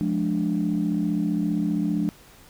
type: chord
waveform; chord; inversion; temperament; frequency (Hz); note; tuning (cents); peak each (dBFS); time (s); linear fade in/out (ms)
sine; D diminished; first; just; 176.2 / 211.4 / 293.7; F3 / Ab3 / D4; +16 / +31 / 0; -25; 0.01-2.09; 0
effects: tanh soft clip ceiling -14 dBFS + pink hiss -51 dBFS RMS until 2.49 s